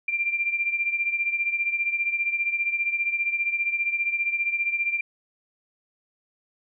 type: beating tone pair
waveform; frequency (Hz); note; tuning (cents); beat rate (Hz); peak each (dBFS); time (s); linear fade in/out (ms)
sine; 2371 / 2386; D7 / D7; +16 / +27; 15; -24 / -29; 0.08-5.01; 5
effects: none